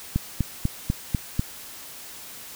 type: click train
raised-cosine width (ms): 5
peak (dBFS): -9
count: 6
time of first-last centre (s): 0.16-1.395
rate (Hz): 4.05
effects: white hiss -41 dBFS RMS until 2.55 s